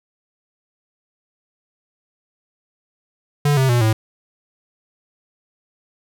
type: tone with pitch steps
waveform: square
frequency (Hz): 145.4 / 132.56 / 120.86 / 110.19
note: D3 / C3 / B2 / A2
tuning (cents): -17 / +23 / -37 / +3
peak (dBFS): -14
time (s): 3.45-3.93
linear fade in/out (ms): 5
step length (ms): 120
effects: none